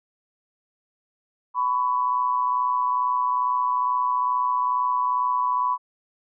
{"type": "tone pair together", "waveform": "sine", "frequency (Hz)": [999, 1121.3], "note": ["B5", "C#6"], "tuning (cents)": [20, 20], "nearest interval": "major second", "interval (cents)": 200, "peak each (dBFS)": [-21, -26], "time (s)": [1.54, 5.78], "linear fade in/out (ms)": 50, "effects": []}